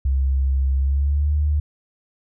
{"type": "tone with pitch glide", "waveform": "sine", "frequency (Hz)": [67, 74.34], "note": ["C2", "D2"], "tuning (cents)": [42, 22], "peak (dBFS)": -16, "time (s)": [0.05, 1.6], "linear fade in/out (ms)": 5, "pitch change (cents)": 180, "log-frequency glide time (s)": [0.77, 1.32], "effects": []}